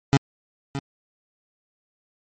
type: tone with echo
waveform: 25% pulse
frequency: 138.59 Hz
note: C#3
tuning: in tune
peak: -10 dBFS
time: 0.13-0.17 s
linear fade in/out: 0 ms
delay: 620 ms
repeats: 1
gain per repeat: -12 dB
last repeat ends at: 0.79 s
effects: MP3 32 kbps